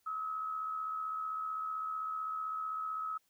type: tone with amplitude modulation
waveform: sine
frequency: 1284 Hz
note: E6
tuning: 46 cents flat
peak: -33 dBFS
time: 0.06-3.18 s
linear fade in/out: 10 ms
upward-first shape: sine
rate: 75.7 Hz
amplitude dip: 45%
effects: white hiss -75 dBFS RMS until 3.29 s